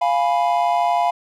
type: chord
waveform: triangle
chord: F diminished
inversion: none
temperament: equal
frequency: 698.5 / 830.6 / 987.8 Hz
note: F5 / Ab5 / Cb6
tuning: 0 / 0 / 0 cents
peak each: -16 / -20 / -20 dBFS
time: 0.01-1.11 s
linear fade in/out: 10 ms
effects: none